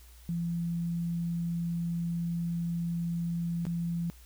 sine tone with dropouts, 170 Hz, F3, 46 cents flat, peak -29 dBFS, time 0.29-4.1 s, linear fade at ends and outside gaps 0 ms, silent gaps 3.653-3.667 s, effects added 60 Hz sine -51 dBFS peak until 4.25 s + white hiss -59 dBFS RMS until 4.25 s

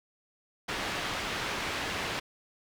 white low-pass noise, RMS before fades -34 dBFS, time 0.68-2.2 s, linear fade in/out 10 ms, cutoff 2800 Hz, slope 12 dB/octave, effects none

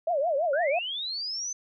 sine tone with vibrato, 620 Hz, D#5, 6 cents flat, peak -23 dBFS, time 0.07-0.79 s, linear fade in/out 5 ms, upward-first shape triangle, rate 6 Hz, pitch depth 280 cents each way
sine linear sweep, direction up, 1396.9 to 6200 Hz, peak -30 dBFS, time 0.53-1.53 s, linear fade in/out 5 ms
effects none

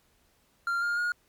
triangle tone with pitch steps, 1388 / 1410.6 / 1433.6 Hz, F6 / F6 / F6, -11 / +17 / +45 cents, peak -24 dBFS, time 0.67-1.12 s, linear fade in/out 2 ms, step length 150 ms, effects pink hiss -67 dBFS RMS until 1.28 s + MP3 96 kbps

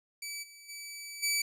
15% pulse tone with level steps, 2300 Hz, D7, 37 cents flat, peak -31 / -44 / -35 / -21 dBFS, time 0.22-1.42 s, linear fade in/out 5 ms, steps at 0.42 / 0.68 / 1.22 s, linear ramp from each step 20 ms, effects none

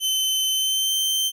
sawtooth tone with pitch glide, 3065 to 3111 Hz, G7 to G7, -40 to -14 cents, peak -17 dBFS, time 0-1.32 s, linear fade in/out 50 ms, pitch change +26 cents, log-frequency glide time 0.52-0.93 s, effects none

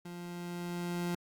30% pulse tone with level ramp, 174.61 Hz, F3, in tune, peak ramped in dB -40 to -29 dBFS, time 0.05-1.15 s, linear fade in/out 5 ms, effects Opus 48 kbps

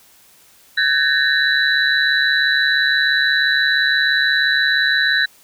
sine tone cluster, 1530 / 1676 / 1813 / 3953 Hz, G6 / G#6 / A#6 / B7, -42 / +15 / -49 / +1 cents, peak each -19 dBFS, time 0.77-5.26 s, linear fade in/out 10 ms, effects white hiss -50 dBFS RMS until 5.43 s

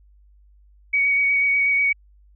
sine tone with vibrato, 2249 Hz, C#7, 24 cents sharp, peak -16 dBFS, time 0.93-1.93 s, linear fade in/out 10 ms, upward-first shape square, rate 8.2 Hz, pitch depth 13 cents each way, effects added 50 Hz sine -50 dBFS peak until 2.35 s

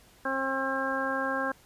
harmonic tone, 267.6 Hz, C4, 39 cents sharp, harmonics 1 / 2 / 3 / 4 / 5 / 6, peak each -35 / -33 / -37 / -34 / -37 / -32 dBFS, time 0.25-1.52 s, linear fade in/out 5 ms, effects pink hiss -58 dBFS RMS until 1.65 s + resampled to 32000 Hz

